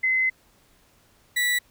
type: tone pair in turn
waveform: sine / 35% pulse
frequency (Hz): 2048 / 1958.4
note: C7 / B6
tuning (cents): -38 / -15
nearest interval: minor second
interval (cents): 77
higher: first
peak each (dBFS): -19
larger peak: neither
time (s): 0.03-0.3 / 1.36-1.59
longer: first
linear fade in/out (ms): 10
effects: pink hiss -60 dBFS RMS until 1.7 s